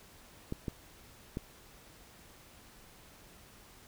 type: clicks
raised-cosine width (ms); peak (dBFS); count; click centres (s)
3; -22; 3; 0.524 / 0.682 / 1.371
effects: pink hiss -57 dBFS RMS until 3.87 s